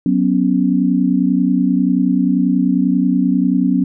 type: chord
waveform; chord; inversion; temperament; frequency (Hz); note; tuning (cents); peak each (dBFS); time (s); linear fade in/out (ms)
sine; F# suspended fourth; none; equal; 185 / 246.9 / 277.2; F#3 / B3 / C#4; 0 / 0 / 0; -16; 0.06-3.84; 2
effects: none